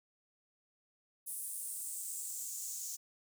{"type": "noise with high-pass filter sweep", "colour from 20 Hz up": "white", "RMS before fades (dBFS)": -42, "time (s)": [1.26, 2.97], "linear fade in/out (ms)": 20, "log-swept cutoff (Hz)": [9900, 6500], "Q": 3.9, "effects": []}